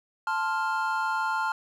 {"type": "chord", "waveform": "triangle", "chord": "F major", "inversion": "first", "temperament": "equal", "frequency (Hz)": [880, 1046.5, 1396.9], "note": ["A5", "C6", "F6"], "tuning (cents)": [0, 0, 0], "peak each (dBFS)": [-27, -30, -27], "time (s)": [0.27, 1.52], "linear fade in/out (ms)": 2, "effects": []}